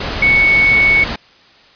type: tone in noise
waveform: sine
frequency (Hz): 2219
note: C#7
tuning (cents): +1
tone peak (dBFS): -8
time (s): 0.22-1.04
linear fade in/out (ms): 5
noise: pink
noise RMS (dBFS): -21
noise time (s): 0-1.16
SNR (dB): +10
effects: white hiss -46 dBFS RMS until 1.75 s + resampled to 11025 Hz